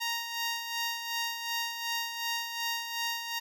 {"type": "tone with tremolo", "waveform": "10% pulse", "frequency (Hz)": 932.3, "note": "A#5", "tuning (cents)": 0, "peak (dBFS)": -21, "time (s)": [0, 3.4], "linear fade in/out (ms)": 20, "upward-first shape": "sine", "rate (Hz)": 2.7, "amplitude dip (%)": 55, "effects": []}